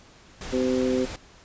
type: noise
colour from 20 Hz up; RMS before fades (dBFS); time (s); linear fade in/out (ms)
pink; -36; 0.41-1.16; 2
type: harmonic tone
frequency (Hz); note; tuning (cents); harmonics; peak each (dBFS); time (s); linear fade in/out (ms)
128; C3; -38; 2 / 3 / 4; -24 / -26 / -27; 0.52-1.06; 20
effects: pink hiss -52 dBFS RMS until 1.44 s + resampled to 16000 Hz